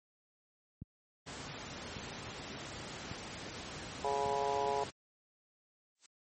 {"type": "click train", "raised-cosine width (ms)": 5, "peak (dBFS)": -30, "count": 4, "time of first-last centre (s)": [0.82, 4.26], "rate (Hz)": 0.872}
{"type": "noise", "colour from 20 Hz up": "pink", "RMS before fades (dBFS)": -44, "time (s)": [1.26, 4.91], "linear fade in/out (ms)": 20}
{"type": "harmonic tone", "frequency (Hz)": 140, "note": "C#3", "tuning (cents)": 18, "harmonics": [3, 4, 5, 6, 7], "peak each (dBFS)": [-36, -40, -38, -37, -38], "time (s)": [4.04, 4.84], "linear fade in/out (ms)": 5}
{"type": "noise with exponential growth", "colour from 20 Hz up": "blue", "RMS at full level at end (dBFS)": -47, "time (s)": [5.95, 6.06], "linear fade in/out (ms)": 2, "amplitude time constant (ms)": 22}
{"effects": ["high-pass 80 Hz 12 dB/octave", "MP3 32 kbps"]}